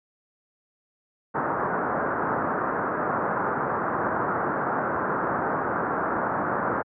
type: low-pass noise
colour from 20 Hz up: white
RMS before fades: -26 dBFS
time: 1.34-6.83 s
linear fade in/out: 20 ms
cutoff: 1500 Hz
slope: 48 dB/octave
effects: high-pass 150 Hz 12 dB/octave